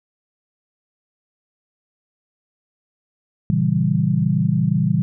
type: chord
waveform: sine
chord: A# diminished seventh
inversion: none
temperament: equal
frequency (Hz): 116.54 / 138.59 / 164.81 / 196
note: A#2 / C#3 / E3 / G3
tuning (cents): 0 / 0 / 0 / 0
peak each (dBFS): -23 / -21 / -19 / -21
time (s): 3.5-5.02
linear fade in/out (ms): 0
effects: none